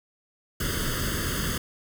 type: noise with comb filter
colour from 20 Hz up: pink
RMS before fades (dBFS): -28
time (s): 0.6-1.58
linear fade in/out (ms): 5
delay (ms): 0.62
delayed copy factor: +1
effects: none